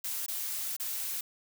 blue noise with dropouts, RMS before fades -35 dBFS, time 0.04-1.21 s, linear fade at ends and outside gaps 5 ms, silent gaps 0.263-0.282 / 0.766-0.798 s, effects none

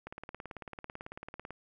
click train, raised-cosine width 0.5 ms, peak -27 dBFS, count 27, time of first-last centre 0.07-1.506 s, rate 18.1 Hz, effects none

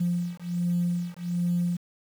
sine beating tone pair, 174.1 / 175.4 Hz, F3 / F3, -5 / +8 cents, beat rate 1.3 Hz, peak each -27 / -27 dBFS, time 0-1.77 s, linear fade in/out 10 ms, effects tanh soft clip ceiling -18 dBFS + 8-bit

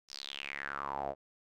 sawtooth tone with band-pass filter sweep, 69.8 Hz, C#2, 13 cents sharp, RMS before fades -40 dBFS, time 0.08-1.15 s, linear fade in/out 50 ms, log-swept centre 5500 to 590 Hz, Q 5.9, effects none

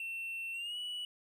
triangle tone with pitch glide, 2700 to 2944 Hz, E7 to F#7, +41 to -9 cents, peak -36 dBFS, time 0-1.05 s, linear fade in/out 2 ms, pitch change +150 cents, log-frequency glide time 0.53-0.77 s, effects none

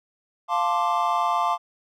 triangle chord, D minor seventh, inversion first, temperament equal, 698.5 / 880 / 1046.5 / 1174.7 Hz, F5 / A5 / C6 / D6, 0 / 0 / 0 / 0 cents, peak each -24 dBFS, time 0.48-1.58 s, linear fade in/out 50 ms, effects none

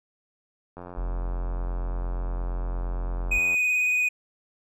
click train, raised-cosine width 1 ms, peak -26 dBFS, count 247, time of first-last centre 0.77-3.543 s, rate 88.7 Hz
triangle tone, 43.06 Hz, F1, 24 cents flat, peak -24 dBFS, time 0.97-3.39 s, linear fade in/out 10 ms
triangle tone with vibrato, 2489 Hz, D#7, in tune, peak -19 dBFS, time 3.31-4.09 s, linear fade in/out 10 ms, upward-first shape sine, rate 18 Hz, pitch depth 18 cents each way
effects none

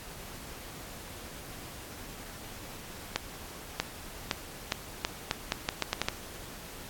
accelerating click train, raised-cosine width 0.2 ms, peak -9 dBFS, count 12, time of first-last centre 3.16-6.085 s, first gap 640 ms, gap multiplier 0.8, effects pink hiss -45 dBFS RMS until 6.89 s + AAC 64 kbps

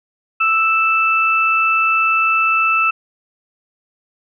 sine tone pair together, 1318.5 / 2642 Hz, E6 / E7, 0 / +3 cents, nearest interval octave, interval 1203 cents, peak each -15 dBFS, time 0.4-2.91 s, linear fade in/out 10 ms, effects none

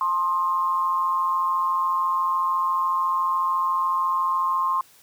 sine tone with amplitude modulation, 1059 Hz, C6, 21 cents sharp, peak -17 dBFS, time 0.01-4.81 s, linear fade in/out 2 ms, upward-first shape sine, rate 174 Hz, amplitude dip 60%, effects white hiss -54 dBFS RMS until 5.02 s

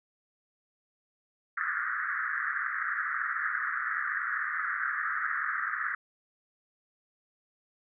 white band-pass noise, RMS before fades -32 dBFS, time 1.57-5.95 s, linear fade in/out 5 ms, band 1200 to 1900 Hz, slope 96 dB/octave, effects none

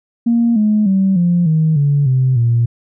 sine tone with pitch steps, 234.1 / 212.2 / 192.36 / 174.37 / 158.06 / 143.28 / 129.88 / 117.73 Hz, A#3 / G#3 / G3 / F3 / D#3 / D3 / C3 / A#2, +8 / +38 / -32 / -2 / +28 / -42 / -12 / +18 cents, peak -9 dBFS, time 0.26-2.66 s, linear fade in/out 10 ms, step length 300 ms, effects tanh soft clip ceiling -5 dBFS

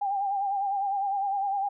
sine tone with vibrato, 795 Hz, G5, 24 cents sharp, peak -25 dBFS, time 0.01-1.69 s, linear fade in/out 10 ms, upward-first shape sine, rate 9.9 Hz, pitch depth 55 cents each way, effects none

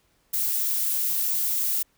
violet noise, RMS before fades -25 dBFS, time 0.33-1.83 s, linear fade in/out 10 ms, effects pink hiss -66 dBFS RMS until 1.97 s

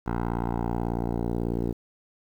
10% pulse tone with low-pass filter sweep, 58.27 Hz, A#1, in tune, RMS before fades -28 dBFS, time 0.06-1.73 s, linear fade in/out 10 ms, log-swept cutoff 1200 to 450 Hz, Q 1.9, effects 9-bit

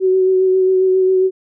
sine tone with vibrato, 375.1 Hz, F#4, 24 cents sharp, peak -10 dBFS, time 0-1.31 s, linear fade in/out 50 ms, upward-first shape sine, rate 7.4 Hz, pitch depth 17 cents each way, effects none

